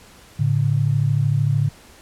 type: tone pair together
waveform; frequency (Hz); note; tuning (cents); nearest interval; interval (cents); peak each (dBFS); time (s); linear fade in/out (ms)
sine; 110.36 / 143.6; A2 / D3; +6 / -39; perfect fourth; 455; -19 / -18; 0.39-1.69; 10
effects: pink hiss -47 dBFS RMS until 2.01 s + low-pass 12000 Hz 12 dB/octave